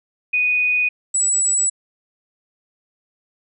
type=tone pair in turn; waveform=sine; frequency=2481 / 7877 Hz; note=D#7 / B8; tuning=-6 / -6 cents; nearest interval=octave + minor sixth; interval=2000 cents; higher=second; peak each=-15 dBFS; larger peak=neither; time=0.33-0.89 / 1.14-1.7 s; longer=neither; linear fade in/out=10 ms; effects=none